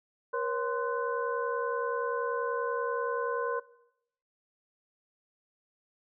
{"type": "tone cluster", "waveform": "sine", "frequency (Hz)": [476.6, 547, 1038, 1496], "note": ["A#4", "C#5", "C6", "F#6"], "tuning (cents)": [38, -23, -14, 19], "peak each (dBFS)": [-32, -36, -34, -37], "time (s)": [0.33, 3.6], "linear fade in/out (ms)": 10, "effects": ["noise-tail reverb RT60 0.8 s tail -20 dB re dry"]}